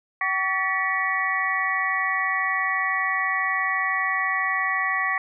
sine tone cluster, 763 / 1135 / 1770 / 1942 / 2240 Hz, G5 / C#6 / A6 / B6 / C#7, -47 / +41 / +10 / -30 / +18 cents, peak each -31 / -27 / -32 / -24 / -31 dBFS, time 0.21-5.18 s, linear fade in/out 2 ms, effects none

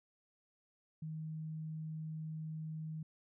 sine tone, 157.3 Hz, D#3, 19 cents sharp, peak -40 dBFS, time 1.02-3.03 s, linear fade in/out 5 ms, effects none

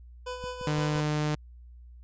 25% pulse tone with tremolo, 500 Hz, B4, 21 cents sharp, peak -29 dBFS, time 0.26-1.01 s, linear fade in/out 10 ms, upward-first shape sine, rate 5.7 Hz, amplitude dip 55%
click train, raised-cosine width 5 ms, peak -30 dBFS, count 4, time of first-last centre 0.44-0.958 s, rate 5.79 Hz
sawtooth tone, 150.8 Hz, D3, 46 cents sharp, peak -22 dBFS, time 0.67-1.35 s, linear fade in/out 2 ms
effects added 60 Hz sine -46 dBFS peak until 2.03 s + resampled to 16000 Hz

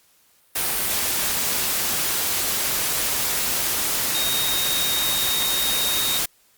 sine tone in noise, 3729 Hz, A#7, in tune, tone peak -24 dBFS, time 4.14-6.19 s, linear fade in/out 10 ms, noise white, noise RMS -23 dBFS, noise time 0.55-6.26 s, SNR -4 dB, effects white hiss -59 dBFS RMS until 6.57 s + Opus 48 kbps

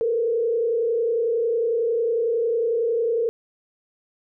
sine tone with frequency modulation, 461.9 Hz, A#4, 16 cents flat, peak -19 dBFS, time 0.01-3.29 s, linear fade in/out 0 ms, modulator 31 Hz, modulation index 0.78, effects none

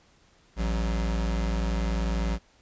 square tone pair together, 55.68 / 187.5 Hz, A1 / F#3, +21 / +23 cents, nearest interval octave + major sixth, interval 2102 cents, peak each -26 / -34 dBFS, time 0.56-2.39 s, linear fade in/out 50 ms, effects pink hiss -61 dBFS RMS until 2.61 s + resampled to 16000 Hz

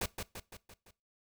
pink noise with echo, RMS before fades -34 dBFS, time 0.01-0.06 s, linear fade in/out 5 ms, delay 170 ms, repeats 5, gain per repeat -5 dB, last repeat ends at 0.91 s, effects noise-tail reverb RT60 0.3 s tail -21 dB re dry

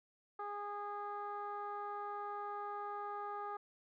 15% pulse tone with low-pass filter, 410.6 Hz, G#4, 20 cents flat, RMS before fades -43 dBFS, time 0.39-3.57 s, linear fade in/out 5 ms, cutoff 1100 Hz, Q 3.2, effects none

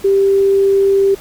sine tone, 392.9 Hz, G4, 4 cents sharp, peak -8 dBFS, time 0.04-1.15 s, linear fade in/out 10 ms, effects pink hiss -37 dBFS RMS until 1.2 s + MP3 96 kbps

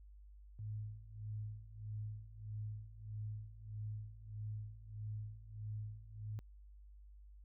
sine tone with tremolo, 106.6 Hz, G#2, 46 cents sharp, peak -40 dBFS, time 0.59-6.39 s, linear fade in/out 0 ms, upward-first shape sine, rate 1.6 Hz, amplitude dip 85%, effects added 50 Hz sine -55 dBFS peak until 7.44 s

